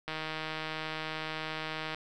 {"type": "click train", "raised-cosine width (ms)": 0.3, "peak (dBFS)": -20, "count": 294, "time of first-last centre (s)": [0.08, 1.946], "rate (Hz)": 157, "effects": []}